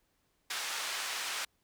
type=band-pass noise; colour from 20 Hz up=pink; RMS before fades=-37 dBFS; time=0.5-1.45 s; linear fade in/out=5 ms; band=1200 to 8400 Hz; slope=12 dB/octave; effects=pink hiss -75 dBFS RMS until 1.63 s